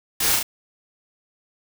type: noise with echo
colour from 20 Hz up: white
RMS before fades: -22 dBFS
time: 0.2-0.36 s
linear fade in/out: 5 ms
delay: 35 ms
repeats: 2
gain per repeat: -2 dB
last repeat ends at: 0.43 s
effects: none

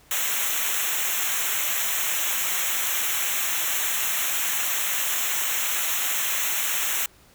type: noise with comb filter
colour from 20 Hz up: white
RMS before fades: -25 dBFS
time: 0.11-7.06 s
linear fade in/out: 2 ms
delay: 0.21 ms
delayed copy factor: -1
effects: pink hiss -55 dBFS RMS until 7.34 s

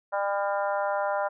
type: harmonic tone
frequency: 200 Hz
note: G3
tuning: 35 cents sharp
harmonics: 3 / 4 / 5 / 6 / 7 / 8 / 9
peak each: -28 / -30 / -32 / -41 / -34 / -45 / -46 dBFS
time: 0.12-1.29 s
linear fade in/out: 20 ms
effects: none

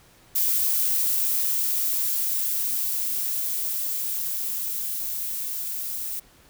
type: noise with level ramp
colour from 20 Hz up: violet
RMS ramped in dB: -22 to -31 dBFS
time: 0.35-6.2 s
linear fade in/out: 10 ms
effects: pink hiss -55 dBFS RMS until 6.49 s

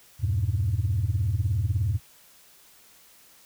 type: chord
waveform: sine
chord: E diminished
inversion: none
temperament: just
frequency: 82.41 / 98.89 / 118.67 Hz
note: E2 / G2 / Bb2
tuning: 0 / +16 / +31 cents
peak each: -27 / -24 / -27 dBFS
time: 0.19-2 s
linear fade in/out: 50 ms
effects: tanh soft clip ceiling -16 dBFS + white hiss -55 dBFS RMS until 3.45 s

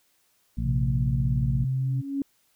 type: harmonic tone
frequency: 56.9 Hz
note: A#1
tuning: 41 cents flat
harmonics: 1 / 2 / 3 / 4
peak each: -28 / -31 / -33 / -34 dBFS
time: 0.57-1.65 s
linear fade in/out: 10 ms
type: tone with pitch glide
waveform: sine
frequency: 129.3 to 130.95 Hz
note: C3 to C3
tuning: -20 to +2 cents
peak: -23 dBFS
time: 0.64-2.02 s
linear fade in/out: 20 ms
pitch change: +22 cents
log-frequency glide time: 0.82-1.29 s
type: tone with exponential growth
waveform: sine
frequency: 277.2 Hz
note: C#4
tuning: in tune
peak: -22 dBFS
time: 1.62-2.22 s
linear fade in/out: 2 ms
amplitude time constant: 130 ms
effects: white hiss -67 dBFS RMS until 2.55 s

